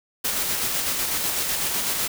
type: noise with tremolo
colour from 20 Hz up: white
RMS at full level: -24 dBFS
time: 0.24-2.08 s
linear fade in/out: 10 ms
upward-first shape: square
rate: 8 Hz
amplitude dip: 25%
effects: none